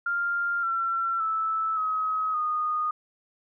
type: tone with pitch steps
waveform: sine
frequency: 1396.9 / 1354 / 1312.4 / 1272.1 / 1233 Hz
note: F6 / E6 / E6 / D#6 / D#6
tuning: 0 / +46 / -8 / +38 / -16 cents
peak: -24 dBFS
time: 0.06-2.91 s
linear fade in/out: 5 ms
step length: 570 ms
effects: none